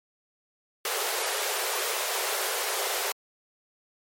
pink high-pass noise, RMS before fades -29 dBFS, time 0.85-3.12 s, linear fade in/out 2 ms, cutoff 380 Hz, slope 96 dB/octave, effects MP3 64 kbps

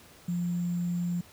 sine tone with sample-and-hold, 174.6 Hz, F3, in tune, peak -27 dBFS, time 0.28-1.21 s, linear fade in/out 5 ms, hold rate 7350 Hz, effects pink hiss -54 dBFS RMS until 1.32 s + high-pass 60 Hz 12 dB/octave

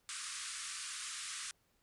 white band-pass noise, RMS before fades -44 dBFS, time 0.09-1.51 s, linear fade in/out 0 ms, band 1100 to 10000 Hz, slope 96 dB/octave, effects pink hiss -75 dBFS RMS until 1.82 s

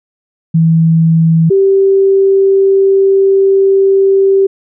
sine tone pair in turn, 163.2 / 389.4 Hz, E3 / G4, -17 / -12 cents, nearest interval octave + minor third, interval 1505 cents, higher second, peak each -5 dBFS, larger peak neither, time 0.54-1.5 / 1.5-4.47 s, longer second, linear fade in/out 10 ms, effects none

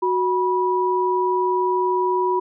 sine tone pair together, 368.6 / 975.6 Hz, F#4 / B5, -7 / -21 cents, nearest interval octave + perfect fourth, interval 1686 cents, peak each -20 dBFS, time 0.02-2.4 s, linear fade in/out 10 ms, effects none

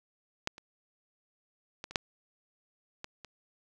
clicks, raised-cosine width 0.2 ms, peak -13 / -30 / -22 / -28 / -8 / -22 / -28 dBFS, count 7, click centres 0.474 / 0.581 / 1.841 / 1.91 / 1.958 / 3.044 / 3.247 s, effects none

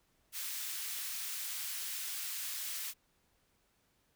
white high-pass noise, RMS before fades -40 dBFS, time 0.32-2.94 s, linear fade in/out 50 ms, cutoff 1700 Hz, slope 12 dB/octave, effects pink hiss -74 dBFS RMS until 4.15 s

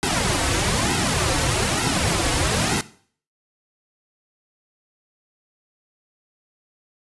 pink noise with flanger, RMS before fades -21 dBFS, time 0.03-2.81 s, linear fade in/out 0 ms, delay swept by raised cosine 1.7 to 5 ms, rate 1.1 Hz, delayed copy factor -0.9, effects noise-tail reverb RT60 0.5 s tail -17 dB re dry + resampled to 24000 Hz

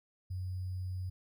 sine tone with sample-and-hold, 92.1 Hz, F#2, 7 cents flat, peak -35 dBFS, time 0.3-1.1 s, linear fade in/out 10 ms, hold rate 4900 Hz, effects none

